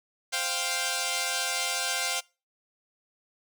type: chord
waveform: 5% pulse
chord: C suspended fourth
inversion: none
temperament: equal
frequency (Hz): 523.3 / 698.5 / 784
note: C5 / F5 / G5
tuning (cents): 0 / 0 / 0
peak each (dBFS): -23 / -19 / -20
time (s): 0.32-2.21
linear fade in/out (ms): 20
effects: noise-tail reverb RT60 0.3 s tail -23 dB re dry